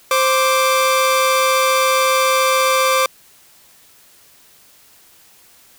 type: tone pair together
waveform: sawtooth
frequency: 523.8 / 1174.7 Hz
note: C5 / D6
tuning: +2 / 0 cents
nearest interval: octave + major second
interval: 1398 cents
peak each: -12 dBFS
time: 0.11-3.06 s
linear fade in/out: 2 ms
effects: white hiss -49 dBFS RMS until 5.78 s